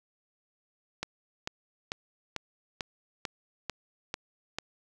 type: click train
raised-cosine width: 0.2 ms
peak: -15 dBFS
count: 9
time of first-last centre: 1.03-4.586 s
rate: 2.25 Hz
effects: none

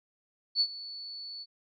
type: tone with ADSR envelope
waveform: sine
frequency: 4448 Hz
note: C#8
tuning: 5 cents sharp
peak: -21 dBFS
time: 0.55-1.46 s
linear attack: 55 ms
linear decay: 63 ms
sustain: -18 dB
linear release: 43 ms
effects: none

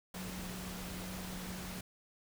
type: tone in noise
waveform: sine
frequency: 183.4 Hz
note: F#3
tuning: 15 cents flat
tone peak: -44 dBFS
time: 0.14-1.81 s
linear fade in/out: 5 ms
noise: pink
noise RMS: -45 dBFS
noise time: 0.14-1.81 s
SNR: -2 dB
effects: none

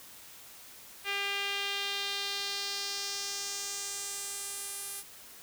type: tone with band-pass filter sweep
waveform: sawtooth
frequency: 400 Hz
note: G4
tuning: 35 cents sharp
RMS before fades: -36 dBFS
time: 1.04-5.04 s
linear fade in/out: 50 ms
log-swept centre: 2500 to 11000 Hz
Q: 2.2
effects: white hiss -51 dBFS RMS until 5.42 s

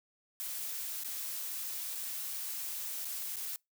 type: noise with dropouts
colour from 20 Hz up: blue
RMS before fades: -39 dBFS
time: 0.4-3.56 s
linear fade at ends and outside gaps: 0 ms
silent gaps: 1.035-1.046 / 1.951-1.955 / 3.047-3.053 / 3.359-3.367 s
effects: noise-tail reverb RT60 0.2 s tail -26 dB re dry

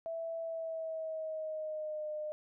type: tone with pitch glide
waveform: sine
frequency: 659.3 to 608.1 Hz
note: E5 to D#5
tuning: 0 to -40 cents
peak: -36 dBFS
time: 0.06-2.32 s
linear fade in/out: 0 ms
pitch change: -140 cents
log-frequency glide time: 0.41-2.09 s
effects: none

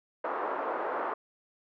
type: band-pass noise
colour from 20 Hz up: white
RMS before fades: -33 dBFS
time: 0.24-1.14 s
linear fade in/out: 5 ms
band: 360 to 1200 Hz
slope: 24 dB/octave
effects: none

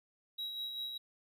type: tone with tremolo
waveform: triangle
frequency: 3857 Hz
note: B7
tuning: 42 cents flat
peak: -35 dBFS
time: 0.38-0.98 s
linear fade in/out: 10 ms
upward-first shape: sine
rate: 5.1 Hz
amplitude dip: 40%
effects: none

